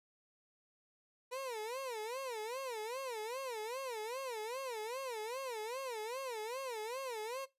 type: tone with vibrato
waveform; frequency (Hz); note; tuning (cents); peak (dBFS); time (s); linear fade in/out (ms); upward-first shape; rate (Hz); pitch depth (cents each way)
30% pulse; 480.6; B4; -47; -37; 1.31-7.46; 20; sine; 2.5; 210
effects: noise-tail reverb RT60 0.2 s tail -19 dB re dry + resampled to 32000 Hz